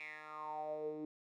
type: tone with band-pass filter sweep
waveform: 10% pulse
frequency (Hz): 153.4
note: D#3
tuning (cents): -24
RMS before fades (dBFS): -44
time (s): 0-1.05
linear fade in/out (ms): 2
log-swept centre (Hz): 2400 to 320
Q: 7.5
effects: none